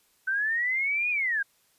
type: linear two-way sweep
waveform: sine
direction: up then down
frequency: 1516 to 2489 to 1562 Hz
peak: -24 dBFS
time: 0.27-1.43 s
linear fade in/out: 10 ms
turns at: 1.1 s
effects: white hiss -66 dBFS RMS until 1.78 s + resampled to 32000 Hz